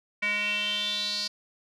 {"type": "tone with band-pass filter sweep", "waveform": "square", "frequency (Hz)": 207.7, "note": "G#3", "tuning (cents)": 0, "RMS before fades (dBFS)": -29, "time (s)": [0.22, 1.28], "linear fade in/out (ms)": 10, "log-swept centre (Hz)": [2200, 4700], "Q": 7, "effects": []}